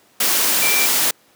sine tone in noise, 2349 Hz, D7, in tune, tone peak -19 dBFS, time 0.62-0.86 s, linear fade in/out 5 ms, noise white, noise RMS -17 dBFS, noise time 0.2-1.11 s, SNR -5 dB, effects pink hiss -54 dBFS RMS until 1.35 s + high-pass 200 Hz 12 dB/octave

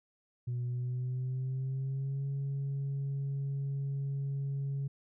sine tone with pitch glide, 122.6 to 138.41 Hz, B2 to C#3, -12 to -2 cents, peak -30 dBFS, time 0.47-4.88 s, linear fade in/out 10 ms, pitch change +210 cents, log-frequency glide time 0.64-2.26 s, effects tanh soft clip ceiling -30 dBFS

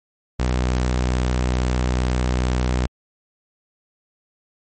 sawtooth tone, 62.3 Hz, B1, 16 cents sharp, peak -14 dBFS, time 0.39-2.87 s, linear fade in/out 10 ms, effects MP3 32 kbps

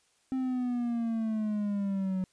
triangle exponential sweep, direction down, 263.4 to 185 Hz, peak -26 dBFS, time 0.32-2.24 s, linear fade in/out 0 ms, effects white hiss -69 dBFS RMS until 2.32 s + resampled to 22050 Hz

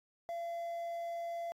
triangle tone with quantisation, 681 Hz, F5, 44 cents flat, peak -35 dBFS, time 0.29-1.52 s, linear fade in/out 0 ms, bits 10, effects AAC 48 kbps

